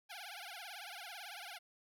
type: tone with vibrato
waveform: 10% pulse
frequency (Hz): 760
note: F#5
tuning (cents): +46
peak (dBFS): -38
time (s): 0.09-1.59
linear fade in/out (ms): 20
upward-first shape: triangle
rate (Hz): 18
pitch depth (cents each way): 220
effects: none